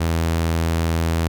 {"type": "tone", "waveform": "sawtooth", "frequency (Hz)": 82.41, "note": "E2", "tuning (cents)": 0, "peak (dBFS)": -14, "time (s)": [0, 1.28], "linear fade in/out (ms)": 10, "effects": []}